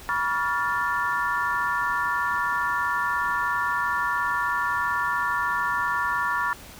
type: tone cluster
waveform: sine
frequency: 970 / 1133 / 1400 / 1764 Hz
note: B5 / C#6 / F6 / A6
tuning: -31 / +37 / +4 / +4 cents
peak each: -28 dBFS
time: 0.09-6.53 s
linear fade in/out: 0 ms
effects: pink hiss -44 dBFS RMS until 6.79 s